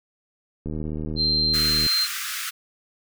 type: click train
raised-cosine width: 3 ms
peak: -18 dBFS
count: 94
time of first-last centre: 0.66-1.865 s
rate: 77.2 Hz
type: tone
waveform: sine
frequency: 4146 Hz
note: C8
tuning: 17 cents flat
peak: -19 dBFS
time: 1.16-2.08 s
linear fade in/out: 50 ms
type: high-pass noise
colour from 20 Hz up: pink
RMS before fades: -30 dBFS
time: 1.53-2.51 s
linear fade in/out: 20 ms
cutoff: 1200 Hz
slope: 96 dB/octave
effects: none